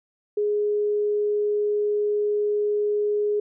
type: tone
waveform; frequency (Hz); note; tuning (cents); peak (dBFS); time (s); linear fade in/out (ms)
sine; 416.3; G#4; +4; -20; 0.37-3.4; 5
effects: none